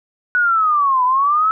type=linear two-way sweep; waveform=sine; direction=down then up; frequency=1480 to 987.8 to 1317 Hz; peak=-12 dBFS; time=0.35-1.51 s; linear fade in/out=0 ms; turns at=1.04 s; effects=none